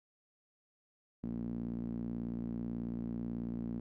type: tone with band-pass filter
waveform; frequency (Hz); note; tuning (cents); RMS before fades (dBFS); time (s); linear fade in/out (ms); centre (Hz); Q
sawtooth; 58.27; A#1; 0; -39; 1.23-3.8; 5; 230; 3.8
effects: none